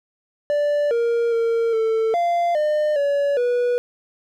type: tone with pitch steps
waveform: triangle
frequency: 585 / 468 / 460.1 / 445.8 / 691 / 604 / 568 / 487.4 Hz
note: D5 / A#4 / A#4 / A4 / F5 / D5 / C#5 / B4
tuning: -7 / +7 / -23 / +23 / -19 / +48 / +42 / -23 cents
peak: -15 dBFS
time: 0.5-3.78 s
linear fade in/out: 0 ms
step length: 410 ms
effects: none